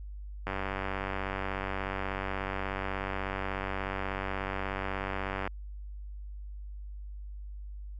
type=click train; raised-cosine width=0.5 ms; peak=-18 dBFS; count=484; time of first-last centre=0.47-5.475 s; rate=96.5 Hz; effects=added 50 Hz sine -39 dBFS peak until 7.99 s